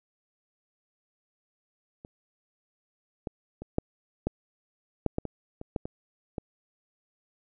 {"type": "clicks", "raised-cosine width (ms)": 2, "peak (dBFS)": [-30, -19, -26, -11, -13, -11, -14, -20, -25, -15, -21, -19], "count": 12, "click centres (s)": [2.049, 3.272, 3.62, 3.784, 4.27, 5.063, 5.184, 5.253, 5.614, 5.762, 5.855, 6.382], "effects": []}